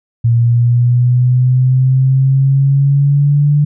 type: exponential sweep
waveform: sine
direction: up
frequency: 116.54 to 147.4 Hz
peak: -7 dBFS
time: 0.24-3.65 s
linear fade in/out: 10 ms
effects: none